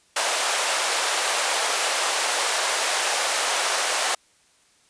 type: high-pass noise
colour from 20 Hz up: pink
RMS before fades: -23 dBFS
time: 0.16-4.15 s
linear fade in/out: 5 ms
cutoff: 550 Hz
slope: 24 dB/octave
effects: white hiss -60 dBFS RMS until 4.89 s + resampled to 22050 Hz